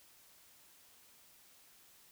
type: silence
effects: white hiss -63 dBFS RMS until 2.11 s